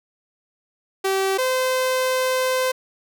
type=tone pair in turn; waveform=sawtooth; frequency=385.8 / 515 Hz; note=G4 / C5; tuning=-28 / -28 cents; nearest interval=perfect fourth; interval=500 cents; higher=second; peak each=-15 dBFS; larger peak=neither; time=1.04-1.38 / 1.38-2.72 s; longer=second; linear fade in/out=10 ms; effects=none